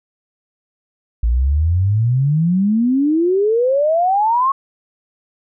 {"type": "exponential sweep", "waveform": "sine", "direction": "up", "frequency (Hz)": [55, 1108.7], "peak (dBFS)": -12, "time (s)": [1.23, 4.52], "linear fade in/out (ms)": 5, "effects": []}